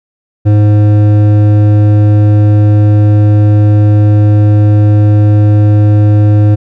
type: tone with hard clipping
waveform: triangle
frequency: 104.6 Hz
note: G#2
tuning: 13 cents sharp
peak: -5 dBFS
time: 0.45-6.56 s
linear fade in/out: 20 ms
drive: 14 dB
effects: none